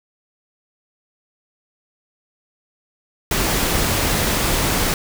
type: noise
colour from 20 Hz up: pink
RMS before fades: -19 dBFS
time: 3.31-4.94 s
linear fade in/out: 2 ms
effects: none